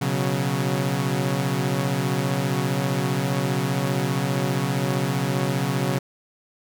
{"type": "chord", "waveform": "sawtooth", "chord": "B suspended second", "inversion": "none", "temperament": "equal with one note detuned", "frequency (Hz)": [123.47, 138.59, 184.14], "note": ["B2", "C#3", "F#3"], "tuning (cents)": [0, 0, -8], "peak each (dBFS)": [-24, -20, -23], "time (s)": [0.01, 5.99], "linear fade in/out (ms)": 10, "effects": []}